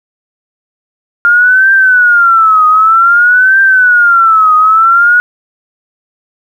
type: tone with vibrato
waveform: sine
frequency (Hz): 1402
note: F6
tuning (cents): +6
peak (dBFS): -3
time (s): 1.25-5.2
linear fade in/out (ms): 0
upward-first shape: triangle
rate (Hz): 0.53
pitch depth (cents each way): 210
effects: 7-bit